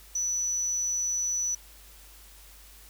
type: tone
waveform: sine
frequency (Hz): 5940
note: F#8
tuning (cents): +6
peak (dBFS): -26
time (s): 0.15-1.55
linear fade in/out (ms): 5
effects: added 50 Hz sine -52 dBFS peak until 2.89 s + white hiss -53 dBFS RMS until 2.89 s